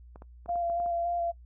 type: clicks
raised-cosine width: 1 ms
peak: -33 dBFS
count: 8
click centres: 0.159 / 0.221 / 0.46 / 0.492 / 0.557 / 0.699 / 0.801 / 0.861 s
type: tone with vibrato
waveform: sine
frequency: 689 Hz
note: F5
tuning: 24 cents flat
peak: -27 dBFS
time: 0.48-1.32 s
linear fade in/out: 20 ms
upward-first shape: square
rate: 3.5 Hz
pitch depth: 14 cents each way
effects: noise-tail reverb RT60 0.1 s tail -22 dB re dry + added 60 Hz sine -48 dBFS peak until 1.45 s